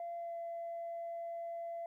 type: tone with pitch glide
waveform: sine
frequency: 685 to 677.5 Hz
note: F5 to E5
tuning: -34 to +47 cents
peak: -38 dBFS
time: 0-1.86 s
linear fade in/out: 2 ms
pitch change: -19 cents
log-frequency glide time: 0.16-0.35 s
effects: tanh soft clip ceiling -36 dBFS + 13-bit